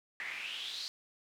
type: noise with band-pass filter sweep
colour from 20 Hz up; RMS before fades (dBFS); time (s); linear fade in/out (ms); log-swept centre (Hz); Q
pink; -41; 0.2-0.88; 0; 1900 to 4600; 6.1
effects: none